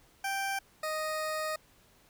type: tone pair in turn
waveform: 20% pulse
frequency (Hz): 784 / 622.3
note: G5 / D#5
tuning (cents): 0 / 0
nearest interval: major third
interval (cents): 400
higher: first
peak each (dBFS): -26 / -27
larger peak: first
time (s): 0.24-0.59 / 0.83-1.56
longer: second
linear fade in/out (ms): 5
effects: pink hiss -63 dBFS RMS until 2.09 s